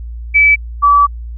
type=tone pair in turn; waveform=sine; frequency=2301 / 1150.5 Hz; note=D7 / D6; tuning=-36 / -36 cents; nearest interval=octave; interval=1200 cents; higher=first; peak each=-5 dBFS; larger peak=neither; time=0.34-0.56 / 0.82-1.07 s; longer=second; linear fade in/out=20 ms; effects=added 58 Hz sine -23 dBFS peak until 1.37 s